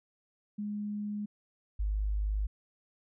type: tone pair in turn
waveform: sine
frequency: 207.7 / 51.4 Hz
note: G#3 / G#1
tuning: 0 / -17 cents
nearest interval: 2 octaves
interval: 2417 cents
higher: first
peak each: -33 / -28 dBFS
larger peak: second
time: 0.58-1.26 / 1.79-2.47 s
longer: neither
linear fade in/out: 10 ms
effects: none